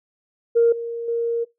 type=tone with level steps; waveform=sine; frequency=466.2 Hz; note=A#4; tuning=in tune; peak=-11 / -25 / -19 dBFS; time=0.55-1.45 s; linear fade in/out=20 ms; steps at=0.72 / 1.08 s; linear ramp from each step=5 ms; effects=noise-tail reverb RT60 0.2 s tail -21 dB re dry + tanh soft clip ceiling -7 dBFS